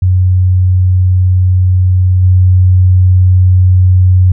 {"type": "tone with level steps", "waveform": "sine", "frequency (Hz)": 91.9, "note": "F#2", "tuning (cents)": -11, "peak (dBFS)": [-5, -3], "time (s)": [0.02, 4.32], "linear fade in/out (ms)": 5, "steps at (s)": 2.22, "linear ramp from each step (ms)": 20, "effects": []}